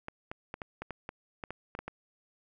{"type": "clicks", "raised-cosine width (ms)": 0.5, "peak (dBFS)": -23, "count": 12, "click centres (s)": [0.084, 0.315, 0.541, 0.618, 0.82, 0.907, 1.091, 1.438, 1.506, 1.751, 1.79, 1.88], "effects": []}